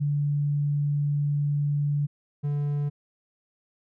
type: tone pair in turn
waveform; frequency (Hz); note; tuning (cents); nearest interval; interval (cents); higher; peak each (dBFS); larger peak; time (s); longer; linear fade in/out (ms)
sine / triangle; 145.1 / 145.1; D3 / D3; -21 / -21; unison; 0; neither; -22; neither; 0-2.07 / 2.43-2.9; first; 20
effects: none